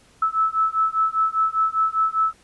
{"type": "beating tone pair", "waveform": "sine", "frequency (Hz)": [1305, 1310], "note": ["E6", "E6"], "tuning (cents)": [-18, -11], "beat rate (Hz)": 5, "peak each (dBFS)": -21, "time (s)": [0.22, 2.33], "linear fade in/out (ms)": 5, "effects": ["pink hiss -55 dBFS RMS until 2.43 s", "resampled to 24000 Hz"]}